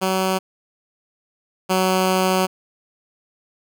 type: tone pair in turn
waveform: 10% pulse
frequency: 188.6 / 186.76 Hz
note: F#3 / F#3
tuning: +33 / +16 cents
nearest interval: unison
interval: 17 cents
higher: first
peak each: -10 / -8 dBFS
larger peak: second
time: 0.01-0.39 / 1.69-2.47 s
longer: second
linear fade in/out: 20 ms
effects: none